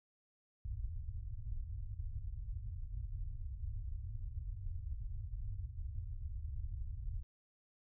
pink low-pass noise, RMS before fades -42 dBFS, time 0.65-7.23 s, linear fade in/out 0 ms, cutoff 110 Hz, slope 48 dB/octave, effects none

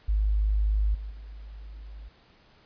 sine tone with level steps, 51.91 Hz, G#1, in tune, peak -21 / -33 / -39 dBFS, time 0.08-2.09 s, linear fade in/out 10 ms, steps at 0.94 / 1.1 s, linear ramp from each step 10 ms, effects pink hiss -59 dBFS RMS until 2.65 s + resampled to 11025 Hz

